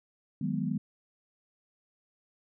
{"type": "chord", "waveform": "sine", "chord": "G# minor seventh", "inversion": "second", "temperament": "equal", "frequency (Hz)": [155.56, 185, 207.7, 246.9], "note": ["D#3", "F#3", "G#3", "B3"], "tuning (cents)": [0, 0, 0, 0], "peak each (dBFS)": -34, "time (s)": [0.41, 0.78], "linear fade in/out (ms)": 5, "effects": []}